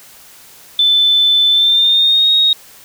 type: tone with pitch glide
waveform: sine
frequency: 3520 to 3751 Hz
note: A7 to A#7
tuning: 0 to +10 cents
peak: -8 dBFS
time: 0.79-2.53 s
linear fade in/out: 2 ms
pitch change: +110 cents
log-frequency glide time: 1.51-2.31 s
effects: white hiss -41 dBFS RMS until 2.84 s